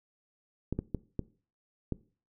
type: clicks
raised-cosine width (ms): 3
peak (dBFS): -18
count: 5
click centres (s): 0.726 / 0.79 / 0.947 / 1.193 / 1.923
effects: noise-tail reverb RT60 0.4 s tail -20 dB re dry